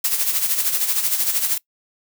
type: noise with tremolo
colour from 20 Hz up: blue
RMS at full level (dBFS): -18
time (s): 0.04-1.58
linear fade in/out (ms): 5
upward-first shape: sine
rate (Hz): 13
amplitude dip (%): 60
effects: noise-tail reverb RT60 0.1 s tail -22 dB re dry